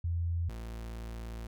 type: tone pair in turn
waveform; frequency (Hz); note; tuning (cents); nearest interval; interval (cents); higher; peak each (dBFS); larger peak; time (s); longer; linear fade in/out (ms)
sine / 40% pulse; 85 / 56.73; F2 / A#1; -46 / -46; perfect fifth; 700; first; -29 / -38; first; 0.04-0.49 / 0.49-1.47; second; 5
effects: none